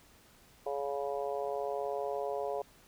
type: harmonic tone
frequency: 140.6 Hz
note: C#3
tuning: 25 cents sharp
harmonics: 3 / 4 / 5 / 6 / 7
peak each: -37 / -37 / -38 / -46 / -45 dBFS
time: 0.66-2.62 s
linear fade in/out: 5 ms
effects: pink hiss -61 dBFS RMS until 2.87 s